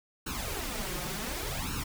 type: noise with flanger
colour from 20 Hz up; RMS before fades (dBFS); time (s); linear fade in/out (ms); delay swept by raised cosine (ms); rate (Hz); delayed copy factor
pink; -35; 0.26-1.84; 10; 0.73 to 5.63; 0.68; +0.85
effects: none